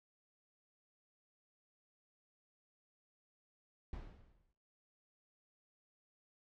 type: noise with exponential decay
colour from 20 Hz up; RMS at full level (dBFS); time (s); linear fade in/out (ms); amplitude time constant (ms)
brown; -43; 3.93-4.53; 1; 130
effects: noise-tail reverb RT60 0.8 s tail -23 dB re dry + low-pass 4000 Hz 12 dB/octave